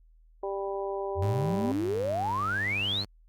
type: harmonic tone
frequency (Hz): 197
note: G3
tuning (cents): +9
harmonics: 2 / 3 / 4 / 5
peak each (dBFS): -32 / -36 / -38 / -40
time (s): 0.43-1.72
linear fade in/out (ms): 5
type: exponential sweep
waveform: sine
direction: up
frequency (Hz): 80.9 to 4440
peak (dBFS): -27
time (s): 1.15-3.05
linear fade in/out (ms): 50
type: tone with pitch glide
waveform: sawtooth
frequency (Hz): 103.83 to 100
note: G#2 to G2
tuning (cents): 0 to +35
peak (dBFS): -31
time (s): 1.22-3.05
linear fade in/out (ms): 5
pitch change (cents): -65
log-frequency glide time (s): 1.54-1.91
effects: added 40 Hz sine -55 dBFS peak until 3.28 s + Opus 48 kbps